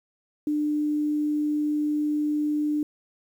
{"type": "tone", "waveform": "sine", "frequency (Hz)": 298.9, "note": "D4", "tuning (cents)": 31, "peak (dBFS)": -22, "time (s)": [0.47, 2.83], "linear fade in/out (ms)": 2, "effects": ["9-bit"]}